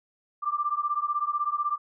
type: beating tone pair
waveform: sine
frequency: 1174.7 / 1190.7 Hz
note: D6 / D6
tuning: 0 / +23 cents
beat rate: 16 Hz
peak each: -28 / -28 dBFS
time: 0.42-1.78 s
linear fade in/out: 20 ms
effects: none